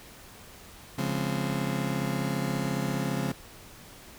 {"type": "chord", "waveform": "35% pulse", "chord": "Db major seventh", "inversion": "none", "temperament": "just", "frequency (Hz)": [138.59, 173.24, 207.9, 259.9], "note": ["Db3", "F3", "Ab3", "C4"], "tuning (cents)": [0, -14, 2, -11], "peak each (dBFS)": [-30, -32, -32, -33], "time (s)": [0.98, 3.32], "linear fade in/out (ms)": 5, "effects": ["pink hiss -49 dBFS RMS until 4.18 s"]}